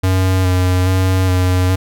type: tone with vibrato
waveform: square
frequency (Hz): 92.5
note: F#2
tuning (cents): 0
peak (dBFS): -12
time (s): 0.03-1.76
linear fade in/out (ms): 10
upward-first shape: square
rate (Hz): 1.2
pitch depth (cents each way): 19
effects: none